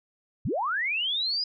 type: linear sweep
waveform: sine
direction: up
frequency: 66.8 to 5010 Hz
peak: -25 dBFS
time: 0.45-1.44 s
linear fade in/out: 5 ms
effects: none